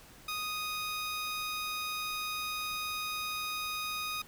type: tone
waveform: 15% pulse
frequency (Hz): 1244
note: D#6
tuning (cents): -1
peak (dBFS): -28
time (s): 0.28-4.22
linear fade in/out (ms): 5
effects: pink hiss -55 dBFS RMS until 4.27 s